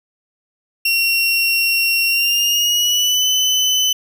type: tone with pitch glide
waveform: 30% pulse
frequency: 2737 to 3019 Hz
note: F7 to F#7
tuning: -36 to +34 cents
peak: -11 dBFS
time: 0.85-3.93 s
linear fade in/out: 5 ms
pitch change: +170 cents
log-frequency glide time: 2.07-3.26 s
effects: none